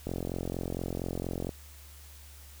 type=click train; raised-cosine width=2 ms; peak=-20 dBFS; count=64; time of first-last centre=0.07-1.492 s; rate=44.3 Hz; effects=added 72 Hz sine -49 dBFS peak until 2.6 s + white hiss -54 dBFS RMS until 2.6 s